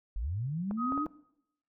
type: linear sweep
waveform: sine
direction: up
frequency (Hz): 41.2 to 308.9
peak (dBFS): -31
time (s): 0.16-1.06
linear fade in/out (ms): 0
type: clicks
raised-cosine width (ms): 1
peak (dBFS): -26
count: 4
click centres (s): 0.711 / 0.922 / 0.977 / 1.065
type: tone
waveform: sine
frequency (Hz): 1256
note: D#6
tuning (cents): +16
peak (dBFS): -31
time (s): 0.77-1.07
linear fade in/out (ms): 50
effects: noise-tail reverb RT60 0.8 s tail -20 dB re dry